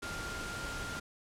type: tone in noise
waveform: sine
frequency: 1400 Hz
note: F6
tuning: 4 cents sharp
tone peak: -41 dBFS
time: 0.02-1 s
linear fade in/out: 10 ms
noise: pink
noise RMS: -41 dBFS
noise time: 0.02-1 s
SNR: -3 dB
effects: low-pass 9000 Hz 12 dB/octave